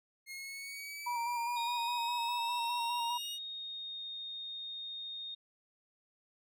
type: exponential sweep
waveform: sawtooth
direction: up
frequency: 2141 to 2890 Hz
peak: -39 dBFS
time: 0.26-3.39 s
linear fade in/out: 50 ms
type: tone with vibrato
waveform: sine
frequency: 950 Hz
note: A#5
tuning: 33 cents sharp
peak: -33 dBFS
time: 1.06-3.18 s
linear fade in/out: 10 ms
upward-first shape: square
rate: 4.9 Hz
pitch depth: 30 cents each way
type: tone with pitch glide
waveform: sine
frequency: 3751 to 3693 Hz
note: A#7 to A#7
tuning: +10 to -17 cents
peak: -40 dBFS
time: 1.56-5.35 s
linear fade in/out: 10 ms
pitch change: -27 cents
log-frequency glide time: 2.84-4.05 s
effects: none